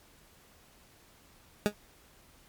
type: tone with exponential decay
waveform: 20% pulse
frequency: 207.7 Hz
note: G#3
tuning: in tune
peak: -15 dBFS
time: 1.66-1.74 s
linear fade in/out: 0 ms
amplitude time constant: 16 ms
effects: pink hiss -60 dBFS RMS until 2.48 s + MP3 96 kbps